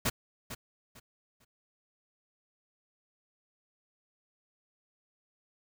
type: noise with echo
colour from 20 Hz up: pink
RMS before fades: -28 dBFS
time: 0.05-0.1 s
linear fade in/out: 10 ms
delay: 450 ms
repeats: 3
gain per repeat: -12 dB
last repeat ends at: 1.45 s
effects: none